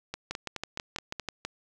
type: two click trains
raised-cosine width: 0.2 ms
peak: -16 / -17 dBFS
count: 8 / 6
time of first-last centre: 0.31-1.45 / 0.14-1.197 s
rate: 6.14 / 4.73 Hz
effects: none